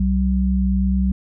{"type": "tone pair together", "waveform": "sine", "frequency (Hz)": [64.09, 190.9], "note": ["C2", "G3"], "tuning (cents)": [-35, -46], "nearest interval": "octave + perfect fifth", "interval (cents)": 1889, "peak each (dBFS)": -18, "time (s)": [0, 1.12], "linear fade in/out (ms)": 5, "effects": []}